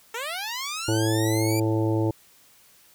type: linear sweep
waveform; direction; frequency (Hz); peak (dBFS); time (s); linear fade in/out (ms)
10% pulse; up; 437.2 to 2370; -21; 0.14-1.6; 5
type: harmonic tone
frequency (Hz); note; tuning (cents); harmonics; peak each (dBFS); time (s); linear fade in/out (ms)
110; A2; 0; 1 / 3 / 4 / 5 / 6 / 7 / 8; -24 / -24 / -31 / -32 / -41 / -41 / -35; 0.88-2.11; 5
effects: white hiss -56 dBFS RMS until 2.94 s